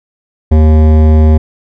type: tone with hard clipping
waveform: sine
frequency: 77.78 Hz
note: D#2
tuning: in tune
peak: -5 dBFS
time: 0.51-1.38 s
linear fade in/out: 10 ms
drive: 15 dB
effects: none